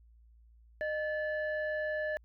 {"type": "tone pair together", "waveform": "sine", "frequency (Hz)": [613, 1733.8], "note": ["D#5", "A6"], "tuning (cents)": [-26, -26], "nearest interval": "octave + tritone", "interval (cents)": 1800, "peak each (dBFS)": [-32, -35], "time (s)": [0.81, 2.17], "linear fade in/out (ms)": 0, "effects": ["tanh soft clip ceiling -26 dBFS", "added 57 Hz sine -57 dBFS peak until 2.24 s"]}